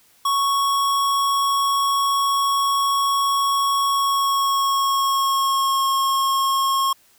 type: tone with pitch glide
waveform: square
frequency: 1108.7 to 1083.4 Hz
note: C#6 to C#6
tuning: 0 to -40 cents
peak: -18 dBFS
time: 0.25-6.93 s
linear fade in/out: 5 ms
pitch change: -40 cents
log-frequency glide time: 3.86-5.85 s
effects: white hiss -56 dBFS RMS until 7.18 s